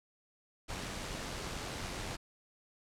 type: noise with amplitude modulation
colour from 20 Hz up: pink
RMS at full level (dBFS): -39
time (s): 0.68-2.17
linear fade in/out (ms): 20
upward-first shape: sine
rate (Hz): 91.8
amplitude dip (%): 30
effects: low-pass 8000 Hz 12 dB/octave